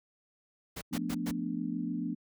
pink noise bursts, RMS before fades -39 dBFS, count 4, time 0.76-1.314 s, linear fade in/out 10 ms, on 56 ms, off 110 ms
sine chord, B half-diminished seventh, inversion second, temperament equal, 174.61 / 220 / 246.9 / 293.7 Hz, F3 / A3 / B3 / D4, 0 / 0 / 0 / 0 cents, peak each -38 / -38 / -36 / -37 dBFS, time 0.91-2.15 s, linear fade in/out 20 ms
effects high-pass 60 Hz 12 dB/octave

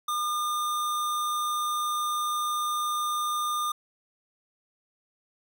square tone, 1209 Hz, D6, 50 cents sharp, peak -27 dBFS, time 0.08-3.72 s, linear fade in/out 5 ms, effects none

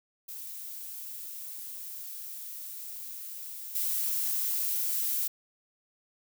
violet noise with level steps, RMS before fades -41 / -30 dBFS, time 0.28-5.28 s, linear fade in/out 10 ms, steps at 3.75 s, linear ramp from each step 5 ms, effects none

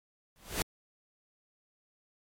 pink noise with exponential growth, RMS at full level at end -27 dBFS, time 0.36-0.62 s, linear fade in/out 0 ms, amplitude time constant 56 ms, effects MP3 64 kbps

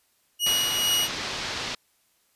sawtooth tone with tremolo, 2900 Hz, F#7, 35 cents flat, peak -17 dBFS, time 0.39-1.09 s, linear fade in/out 50 ms, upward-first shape triangle, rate 2.3 Hz, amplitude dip 50%
white low-pass noise, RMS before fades -32 dBFS, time 0.46-1.75 s, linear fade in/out 5 ms, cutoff 5200 Hz, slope 24 dB/octave
effects white hiss -67 dBFS RMS until 2.35 s + resampled to 32000 Hz

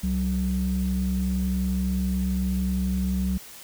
sine tone pair together, 66.15 / 187.1 Hz, C2 / F#3, +20 / +20 cents, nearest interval octave + tritone, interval 1800 cents, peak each -25 / -23 dBFS, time 0.03-3.38 s, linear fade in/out 10 ms, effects tanh soft clip ceiling -17 dBFS + white hiss -44 dBFS RMS until 3.63 s

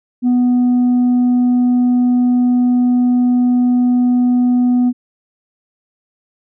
sine tone, 246.9 Hz, B3, in tune, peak -7 dBFS, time 0.22-4.93 s, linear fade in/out 50 ms, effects tanh soft clip ceiling -9 dBFS

